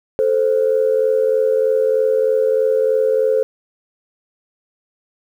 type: tone pair together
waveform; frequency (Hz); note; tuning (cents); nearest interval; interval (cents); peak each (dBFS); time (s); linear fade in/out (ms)
sine; 439.5 / 522.7; A4 / C5; -2 / -2; minor third; 300; -15; 0.19-3.43; 0
effects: tanh soft clip ceiling -6 dBFS + 8-bit